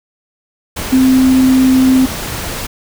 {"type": "tone in noise", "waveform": "sine", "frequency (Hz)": 260.1, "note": "C4", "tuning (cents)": -10, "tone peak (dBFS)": -6, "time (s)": [0.92, 2.06], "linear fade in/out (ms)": 10, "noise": "pink", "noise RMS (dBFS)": -22, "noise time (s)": [0.76, 2.67], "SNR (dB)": 13, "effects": []}